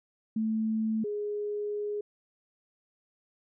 sine tone pair in turn, 220 / 415.3 Hz, A3 / G#4, 0 / 0 cents, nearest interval major seventh, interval 1100 cents, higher second, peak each -26 / -30 dBFS, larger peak first, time 0.36-1.04 / 1.04-2.01 s, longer second, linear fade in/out 5 ms, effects none

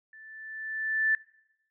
sine tone with level ramp, 1760 Hz, A6, in tune, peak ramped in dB -48 to -20 dBFS, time 0.13-1.15 s, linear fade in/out 2 ms, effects noise-tail reverb RT60 0.9 s tail -23 dB re dry

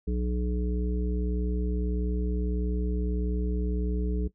harmonic tone, 60.8 Hz, B1, 26 cents flat, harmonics 1 / 3 / 5 / 7, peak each -27 / -32 / -37 / -36 dBFS, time 0.07-4.28 s, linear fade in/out 10 ms, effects noise-tail reverb RT60 0.1 s tail -17 dB re dry

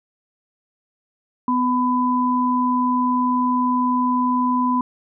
sine tone pair together, 250.2 / 1001 Hz, B3 / B5, +23 / +23 cents, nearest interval 2 octaves, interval 2400 cents, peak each -19 dBFS, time 1.48-4.81 s, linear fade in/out 2 ms, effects none

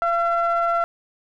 triangle ring-modulated tone, 337.3 Hz, E4, 40 cents sharp, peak -13 dBFS, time 0.02-0.84 s, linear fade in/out 0 ms, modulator 1020 Hz, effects none

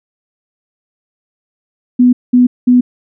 sine tone bursts, 247.6 Hz, B3, 5 cents sharp, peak -4 dBFS, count 3, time 1.99-2.81 s, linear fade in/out 10 ms, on 140 ms, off 200 ms, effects none

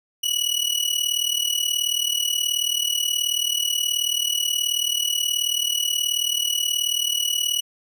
sawtooth tone with amplitude modulation, 2931 Hz, F#7, 17 cents flat, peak -14 dBFS, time 0.23-7.61 s, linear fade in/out 10 ms, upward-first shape sine, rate 38.6 Hz, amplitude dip 80%, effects none

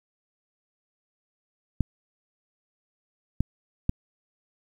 clicks, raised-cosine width 5 ms, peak -10 dBFS, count 3, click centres 1.807 / 3.406 / 3.894 s, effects 8-bit

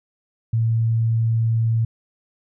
sine tone, 113.7 Hz, A#2, 43 cents flat, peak -16 dBFS, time 0.53-1.85 s, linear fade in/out 5 ms, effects none

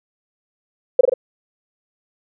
sine tone with echo, 513 Hz, C5, 34 cents flat, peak -4 dBFS, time 0.99-1.01 s, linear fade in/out 5 ms, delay 43 ms, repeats 3, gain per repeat -3 dB, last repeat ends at 1.139 s, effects none

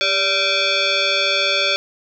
sine tone with frequency modulation, 577 Hz, D5, 31 cents flat, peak -15 dBFS, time 0.01-1.76 s, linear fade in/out 0 ms, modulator 974 Hz, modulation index 4.3, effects none

